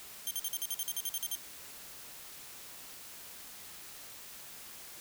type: tone bursts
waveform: 5% pulse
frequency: 3170 Hz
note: G7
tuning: 19 cents sharp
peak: -24 dBFS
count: 13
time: 0.27-1.352 s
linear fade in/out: 0 ms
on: 38 ms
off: 49 ms
effects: white hiss -49 dBFS RMS until 5 s